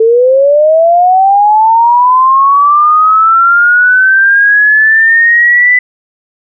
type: linear sweep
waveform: sine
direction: up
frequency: 439.1 to 2000 Hz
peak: -3 dBFS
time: 0-5.79 s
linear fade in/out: 5 ms
effects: none